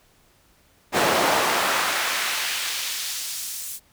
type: noise with high-pass filter sweep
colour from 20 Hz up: brown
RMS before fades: -24 dBFS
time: 0.92-3.8 s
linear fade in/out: 50 ms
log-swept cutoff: 440 to 9200 Hz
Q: 0.83
effects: pink hiss -59 dBFS RMS until 3.92 s